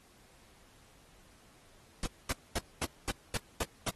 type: noise bursts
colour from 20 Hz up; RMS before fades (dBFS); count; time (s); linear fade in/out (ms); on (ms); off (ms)
pink; -33; 8; 2.03-3.896; 2; 32; 230
effects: pink hiss -62 dBFS RMS until 3.95 s + AAC 32 kbps